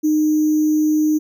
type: tone with sample-and-hold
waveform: sine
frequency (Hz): 306.8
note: D#4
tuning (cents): -24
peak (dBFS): -13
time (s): 0.03-1.19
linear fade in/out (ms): 20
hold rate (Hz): 6300
effects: none